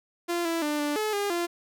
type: tone with pitch steps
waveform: sawtooth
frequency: 345.1 / 332.4 / 297.5 / 293.7 / 428.8 / 406 / 345 Hz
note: F4 / E4 / D4 / D4 / A4 / G#4 / F4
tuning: -21 / +15 / +22 / 0 / -45 / -39 / -21 cents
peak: -22 dBFS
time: 0.28-1.47 s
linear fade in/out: 20 ms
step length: 170 ms
effects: none